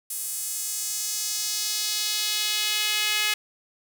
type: tone with high-pass filter sweep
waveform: sawtooth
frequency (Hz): 422.7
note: G#4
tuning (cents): +31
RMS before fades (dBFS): -27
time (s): 0.1-3.34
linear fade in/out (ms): 5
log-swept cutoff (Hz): 9700 to 2400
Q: 1.5
effects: none